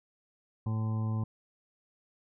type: harmonic tone with a mistuned harmonic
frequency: 110 Hz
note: A2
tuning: in tune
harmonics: 1 / 2 / 3 / 4 / 5 / 7 / 8 / 9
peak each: -29 / -37 / -48 / -53 / -52 / -52 / -52 / -48 dBFS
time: 0.66-1.24 s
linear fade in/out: 5 ms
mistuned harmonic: 9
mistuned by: +65 cents
effects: none